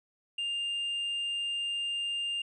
sine tone with tanh clipping, 2803 Hz, F7, 6 cents sharp, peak -31 dBFS, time 0.38-2.42 s, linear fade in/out 5 ms, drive 2 dB, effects resampled to 24000 Hz

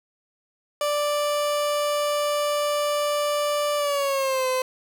30% pulse tone with pitch glide, 587.3 to 514.2 Hz, D5 to C5, 0 to -30 cents, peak -19 dBFS, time 0.81-4.62 s, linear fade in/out 2 ms, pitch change -230 cents, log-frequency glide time 3.77-4.47 s, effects none

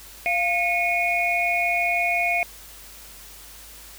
sine tone cluster, 694 / 2185 / 2459 Hz, F5 / C#7 / D#7, -11 / -26 / -21 cents, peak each -24 dBFS, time 0.26-2.43 s, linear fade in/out 0 ms, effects added 50 Hz sine -49 dBFS peak until 3.98 s + white hiss -44 dBFS RMS until 3.98 s

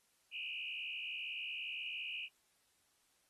sine tone with frequency modulation, 2685 Hz, E7, 31 cents sharp, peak -40 dBFS, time 0.31-2.29 s, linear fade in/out 50 ms, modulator 72.2 Hz, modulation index 3.5, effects white hiss -75 dBFS RMS until 3.29 s + AAC 32 kbps

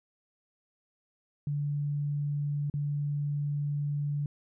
sine tone with dropouts, 145.2 Hz, D3, 19 cents flat, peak -28 dBFS, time 1.47-4.26 s, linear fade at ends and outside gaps 2 ms, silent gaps 2.699-2.739 s, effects none

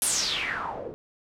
white noise with low-pass filter sweep, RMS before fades -29 dBFS, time 0.02-0.94 s, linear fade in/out 0 ms, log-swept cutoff 11000 to 370 Hz, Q 5, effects none

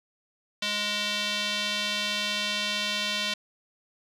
square tone with band-pass filter, 207.7 Hz, G#3, in tune, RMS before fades -29 dBFS, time 0.62-3.34 s, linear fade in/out 5 ms, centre 3500 Hz, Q 2, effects none

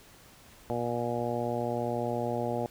harmonic tone, 119.5 Hz, A#2, 43 cents sharp, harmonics 1 / 2 / 3 / 4 / 5 / 6 / 7, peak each -37 / -36 / -37 / -35 / -35 / -37 / -38 dBFS, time 0.7-2.66 s, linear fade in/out 0 ms, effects pink hiss -55 dBFS RMS until 2.7 s

